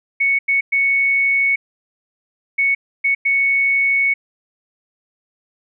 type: tone bursts at uneven times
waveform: sine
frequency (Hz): 2217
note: C#7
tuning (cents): 0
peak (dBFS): -13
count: 6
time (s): 0.2-0.39 / 0.48-0.61 / 0.72-1.56 / 2.58-2.75 / 3.04-3.15 / 3.25-4.14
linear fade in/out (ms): 10
effects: none